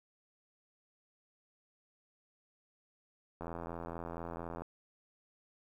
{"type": "click train", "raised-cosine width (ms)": 1, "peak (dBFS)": -28, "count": 103, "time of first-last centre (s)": [3.41, 4.62], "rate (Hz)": 84.3, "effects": ["11-bit"]}